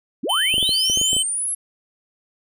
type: linear sweep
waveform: sine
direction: up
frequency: 174.61 to 11175 Hz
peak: -21 dBFS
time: 0.23-1.55 s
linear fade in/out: 10 ms
type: tone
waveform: square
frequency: 3065 Hz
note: G7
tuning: 40 cents flat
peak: -19 dBFS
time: 0.29-1.23 s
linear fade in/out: 10 ms
type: clicks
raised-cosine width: 2 ms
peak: -17 dBFS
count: 9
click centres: 0.541 / 0.581 / 0.628 / 0.692 / 0.899 / 0.974 / 1.014 / 1.131 / 1.166 s
effects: none